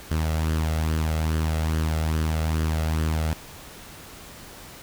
sawtooth tone with flanger, 79.1 Hz, D#2, 29 cents sharp, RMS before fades -24 dBFS, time 0.11-3.33 s, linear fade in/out 0 ms, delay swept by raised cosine 0.63 to 1.53 ms, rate 2.4 Hz, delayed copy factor +0.5, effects pink hiss -43 dBFS RMS until 4.82 s

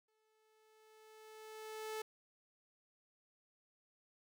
sawtooth tone with exponential growth, 435.4 Hz, A4, 18 cents flat, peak -36 dBFS, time 0.08-2.02 s, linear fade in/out 5 ms, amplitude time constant 420 ms, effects none

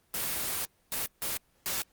white noise bursts at uneven times, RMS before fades -32 dBFS, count 4, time 0.14-0.65 / 0.92-1.06 / 1.22-1.37 / 1.66-1.82 s, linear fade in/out 0 ms, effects pink hiss -68 dBFS RMS until 1.92 s + Opus 24 kbps

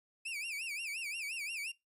40% pulse tone with vibrato, 2504 Hz, D#7, 10 cents sharp, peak -37 dBFS, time 0.25-1.72 s, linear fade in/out 10 ms, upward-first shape sine, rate 5.7 Hz, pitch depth 190 cents each way, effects noise-tail reverb RT60 0.2 s tail -23 dB re dry + resampled to 32000 Hz

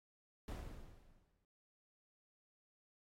brown noise with exponential decay, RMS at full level -41 dBFS, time 0.48-1.45 s, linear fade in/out 1 ms, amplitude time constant 210 ms, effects AAC 48 kbps

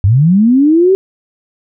sine linear sweep, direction up, 89 to 392 Hz, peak -5 dBFS, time 0.04-0.95 s, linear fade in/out 0 ms, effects none

